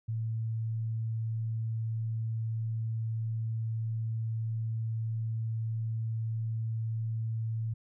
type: tone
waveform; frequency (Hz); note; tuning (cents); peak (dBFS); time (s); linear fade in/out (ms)
sine; 112.3; A2; +36; -30; 0.08-7.74; 10
effects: none